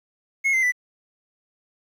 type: tone with pitch steps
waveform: triangle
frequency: 2172 / 2075 / 1982.6 Hz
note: C#7 / C7 / B6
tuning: -36 / -15 / +6 cents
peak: -16 dBFS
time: 0.44-0.722 s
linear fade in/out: 20 ms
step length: 94 ms
effects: 9-bit